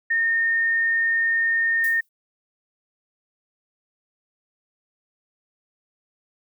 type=tone; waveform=sine; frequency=1830 Hz; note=A#6; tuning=32 cents flat; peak=-18 dBFS; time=0.1-2.01 s; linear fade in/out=10 ms
type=noise with exponential decay; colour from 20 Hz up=violet; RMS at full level=-32 dBFS; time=1.84-2.09 s; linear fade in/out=2 ms; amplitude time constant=54 ms
effects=none